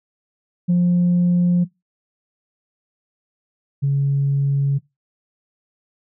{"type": "tone pair in turn", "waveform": "sine", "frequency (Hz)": [176.3, 139.56], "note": ["F3", "C#3"], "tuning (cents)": [17, 12], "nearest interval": "major third", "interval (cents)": 405, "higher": "first", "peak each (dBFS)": [-11, -14], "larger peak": "first", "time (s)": [[0.68, 1.65], [3.82, 4.79]], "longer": "neither", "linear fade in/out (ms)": 20, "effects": ["noise-tail reverb RT60 0.2 s tail -21 dB re dry", "tanh soft clip ceiling -11 dBFS"]}